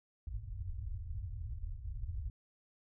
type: low-pass noise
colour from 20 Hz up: white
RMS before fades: -41 dBFS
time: 0.27-2.3 s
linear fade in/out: 2 ms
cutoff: 110 Hz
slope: 96 dB/octave
effects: none